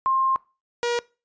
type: tone pair in turn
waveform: sine / sawtooth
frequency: 1060 / 477.4 Hz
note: C6 / A#4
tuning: +22 / +41 cents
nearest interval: octave + major second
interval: 1381 cents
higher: first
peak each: -18 dBFS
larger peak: neither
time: 0.06-0.36 / 0.83-0.99 s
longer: first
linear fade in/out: 0 ms
effects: noise-tail reverb RT60 0.3 s tail -22 dB re dry + resampled to 16000 Hz